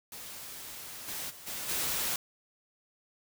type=noise with level steps; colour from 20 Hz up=white; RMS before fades=-44 / -38 / -49 / -38 / -32 dBFS; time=0.12-2.16 s; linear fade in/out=2 ms; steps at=1.07 / 1.29 / 1.46 / 1.68 s; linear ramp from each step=20 ms; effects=none